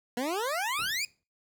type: exponential sweep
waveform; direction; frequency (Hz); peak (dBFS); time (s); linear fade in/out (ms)
20% pulse; up; 233.1 to 2519; -24; 0.17-1.05; 2
type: noise with exponential decay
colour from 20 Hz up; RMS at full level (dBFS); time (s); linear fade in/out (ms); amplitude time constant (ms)
brown; -39; 0.79-1.23; 0; 95
effects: noise-tail reverb RT60 0.3 s tail -23 dB re dry + high-pass 100 Hz 12 dB/octave